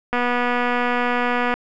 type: click train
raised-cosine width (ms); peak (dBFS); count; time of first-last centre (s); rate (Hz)
0.5; -7; 345; 0.13-1.54; 244
effects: none